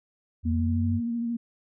sine exponential sweep, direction up, 82.9 to 96.9 Hz, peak -24 dBFS, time 0.43-1.01 s, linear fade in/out 50 ms
sine tone with vibrato, 234.3 Hz, A#3, 9 cents sharp, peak -26 dBFS, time 0.45-1.37 s, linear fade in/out 10 ms, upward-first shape sine, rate 13 Hz, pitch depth 26 cents each way
effects none

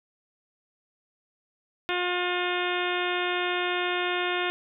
harmonic tone, 357.1 Hz, F4, 39 cents sharp, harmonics 1 / 2 / 3 / 4 / 5 / 6 / 7 / 8 / 9 / 10, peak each -30 / -33 / -35 / -33 / -35 / -36 / -35 / -37 / -40 / -37 dBFS, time 1.89-4.5 s, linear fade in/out 0 ms, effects none

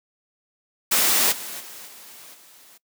white noise with level steps, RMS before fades -19 / -34 / -40 / -44 / -50 dBFS, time 0.91-2.78 s, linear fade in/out 10 ms, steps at 1.31 / 1.59 / 1.86 / 2.33 s, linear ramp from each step 20 ms, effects noise-tail reverb RT60 0.1 s tail -21 dB re dry + high-pass 200 Hz 12 dB/octave

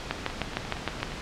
two click trains, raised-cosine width 0.3 ms, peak -20 / -10 dBFS, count 8 / 7, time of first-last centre 0.3-1.12 / 0.11-1.03 s, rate 8.54 / 6.52 Hz, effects pink hiss -37 dBFS RMS until 1.21 s + low-pass 5000 Hz 12 dB/octave

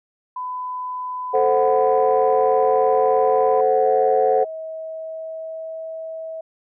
sine tone, 1003 Hz, B5, 26 cents sharp, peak -25 dBFS, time 0.36-3.61 s, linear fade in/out 5 ms
sine chord, F# diminished, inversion first, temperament equal, 440 / 523.3 / 740 Hz, A4 / C5 / F#5, 0 / 0 / 0 cents, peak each -18 dBFS, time 1.33-4.45 s, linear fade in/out 20 ms
sine tone with pitch glide, 640 to 645.6 Hz, D#5 to E5, +49 to -36 cents, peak -28 dBFS, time 3.85-6.41 s, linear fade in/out 5 ms, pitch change +15 cents, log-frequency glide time 4.65-5.84 s
effects tanh soft clip ceiling -6 dBFS

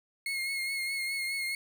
35% pulse tone with vibrato, 2161 Hz, C#7, 45 cents flat, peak -29 dBFS, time 0.26-1.55 s, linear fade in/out 2 ms, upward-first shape triangle, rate 4.8 Hz, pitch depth 38 cents each way, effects none

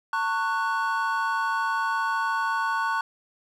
triangle chord, F# minor, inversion first, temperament equal with one note detuned, 903.2 / 1108.7 / 1480 Hz, A5 / C#6 / F#6, +45 / 0 / 0 cents, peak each -26 dBFS, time 0.13-3.01 s, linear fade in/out 2 ms, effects none

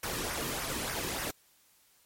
pink noise with flanger, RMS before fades -35 dBFS, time 0.03-1.31 s, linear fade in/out 5 ms, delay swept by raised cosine 0.25 to 1.45 ms, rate 3.4 Hz, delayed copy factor -0.55, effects white hiss -65 dBFS RMS until 2.05 s + MP3 64 kbps

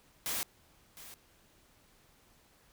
white noise with echo, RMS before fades -35 dBFS, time 0.26-0.43 s, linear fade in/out 0 ms, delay 710 ms, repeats 1, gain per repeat -15 dB, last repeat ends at 1.14 s, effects pink hiss -65 dBFS RMS until 2.72 s

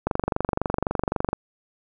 click train, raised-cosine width 1 ms, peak -8 dBFS, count 31, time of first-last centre 0.07-1.331 s, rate 23.8 Hz, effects none

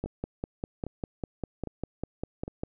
two click trains, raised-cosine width 2 ms, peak -23 / -18 dBFS, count 4 / 14, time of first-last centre 0.06-2.479 / 0.04-2.635 s, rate 1.24 / 5.01 Hz, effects none

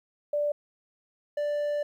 sine / triangle tone pair in turn, 587.3 / 587.3 Hz, D5 / D5, 0 / 0 cents, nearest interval unison, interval 0 cents, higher neither, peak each -24 dBFS, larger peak neither, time 0.33-0.52 / 1.37-1.83 s, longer second, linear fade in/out 5 ms, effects 11-bit

